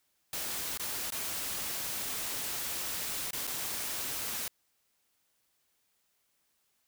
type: noise with dropouts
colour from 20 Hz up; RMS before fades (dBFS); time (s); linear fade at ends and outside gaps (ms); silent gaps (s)
white; -36; 0.33-4.48; 2; 0.775-0.796 / 1.104-1.121 / 3.308-3.331 / 3.47-3.475
effects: white hiss -75 dBFS RMS until 6.87 s